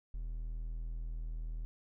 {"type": "tone", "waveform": "triangle", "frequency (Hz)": 40.33, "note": "E1", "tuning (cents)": -37, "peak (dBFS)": -35, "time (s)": [0.14, 1.65], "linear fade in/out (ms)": 0, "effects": []}